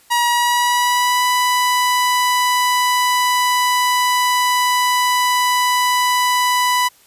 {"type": "tone with pitch glide", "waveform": "sawtooth", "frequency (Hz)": [957, 991.9], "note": ["A#5", "B5"], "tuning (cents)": [45, 7], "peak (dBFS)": -10, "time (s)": [0.1, 6.89], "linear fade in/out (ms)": 20, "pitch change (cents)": 62, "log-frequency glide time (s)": [0.28, 1.25], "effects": ["white hiss -51 dBFS RMS until 7.06 s", "resampled to 32000 Hz"]}